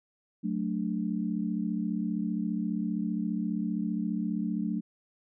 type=chord; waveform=sine; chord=D major; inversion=first; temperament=equal; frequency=185 / 220 / 293.7 Hz; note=F#3 / A3 / D4; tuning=0 / 0 / 0 cents; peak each=-32 / -31 / -35 dBFS; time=0.43-4.81 s; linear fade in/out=20 ms; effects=none